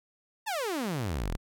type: exponential sweep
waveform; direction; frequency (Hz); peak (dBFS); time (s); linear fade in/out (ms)
sawtooth; down; 932.3 to 32.58; -26; 0.46-1.37; 20
effects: none